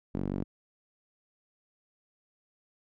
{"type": "tone with band-pass filter", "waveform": "sawtooth", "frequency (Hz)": 47.62, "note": "G1", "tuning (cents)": -49, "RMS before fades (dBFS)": -33, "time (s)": [0.14, 0.44], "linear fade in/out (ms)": 10, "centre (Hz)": 250, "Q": 1.4, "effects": []}